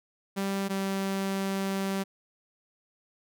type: tone pair in turn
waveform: sawtooth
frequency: 196 / 194.31 Hz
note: G3 / G3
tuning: 0 / -15 cents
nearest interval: unison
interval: 15 cents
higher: first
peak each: -24 dBFS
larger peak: neither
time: 0.36-0.69 / 0.69-2.04 s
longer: second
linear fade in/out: 20 ms
effects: none